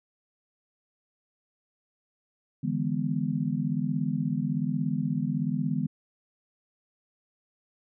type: chord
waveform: sine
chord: E dominant seventh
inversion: third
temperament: just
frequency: 148.33 / 164.81 / 206 / 247.2 Hz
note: D3 / E3 / G#3 / B3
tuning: +18 / 0 / -14 / +2 cents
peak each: -31 dBFS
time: 2.63-5.87 s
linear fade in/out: 10 ms
effects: none